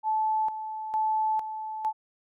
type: tone with tremolo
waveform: sine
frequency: 870 Hz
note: A5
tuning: 20 cents flat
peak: -23 dBFS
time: 0.03-1.93 s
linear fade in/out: 50 ms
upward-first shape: square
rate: 1.1 Hz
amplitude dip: 65%
effects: none